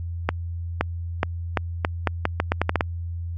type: accelerating click train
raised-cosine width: 0.5 ms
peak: -4 dBFS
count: 13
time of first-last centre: 0.29-2.809 s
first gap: 520 ms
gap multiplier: 0.81
effects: added 85 Hz sine -27 dBFS peak until 3.37 s + MP3 64 kbps